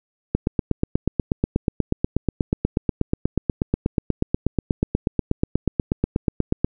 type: click train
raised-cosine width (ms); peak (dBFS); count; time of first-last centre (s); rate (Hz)
3; -5; 53; 0.35-6.645; 8.26
effects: none